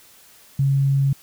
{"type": "tone", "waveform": "sine", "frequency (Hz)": 137.6, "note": "C#3", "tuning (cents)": -12, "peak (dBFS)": -15, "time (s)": [0.59, 1.13], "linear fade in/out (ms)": 5, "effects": ["white hiss -50 dBFS RMS until 1.22 s"]}